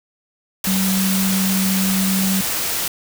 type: tone in noise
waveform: sine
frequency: 190.9 Hz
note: G3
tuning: 46 cents flat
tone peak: -17 dBFS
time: 0.67-2.41 s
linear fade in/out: 2 ms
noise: white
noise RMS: -22 dBFS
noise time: 0.64-2.88 s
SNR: +2 dB
effects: none